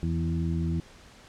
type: harmonic tone with a mistuned harmonic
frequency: 82.7 Hz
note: E2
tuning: 6 cents sharp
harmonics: 1 / 2 / 3 / 4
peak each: -29 / -28 / -37 / -36 dBFS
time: 0.03-0.8 s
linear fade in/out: 0 ms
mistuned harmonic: 3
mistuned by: -15 cents
effects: pink hiss -52 dBFS RMS until 1.28 s + low-pass 7000 Hz 12 dB/octave